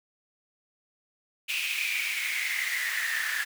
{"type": "noise with high-pass filter sweep", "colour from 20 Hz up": "pink", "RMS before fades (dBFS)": -30, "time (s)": [1.48, 3.45], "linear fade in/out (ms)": 20, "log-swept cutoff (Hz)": [2600, 1700], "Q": 8.6, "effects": []}